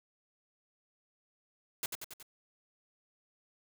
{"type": "noise with echo", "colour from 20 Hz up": "white", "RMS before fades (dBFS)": -35, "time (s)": [1.83, 1.86], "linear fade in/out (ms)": 2, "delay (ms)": 92, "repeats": 4, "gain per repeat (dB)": -4, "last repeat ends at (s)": 2.228, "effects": []}